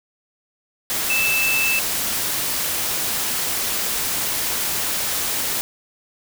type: tone in noise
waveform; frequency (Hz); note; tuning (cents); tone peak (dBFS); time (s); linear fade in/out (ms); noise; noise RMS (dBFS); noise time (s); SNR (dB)
sine; 2637; E7; 0; -18; 1.1-1.79; 0; white; -23; 0.9-5.61; +2
effects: none